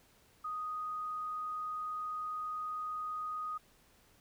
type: tone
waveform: sine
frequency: 1244.5 Hz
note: D#6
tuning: in tune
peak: -36 dBFS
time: 0.44-3.58 s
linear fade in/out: 10 ms
effects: pink hiss -66 dBFS RMS until 4.2 s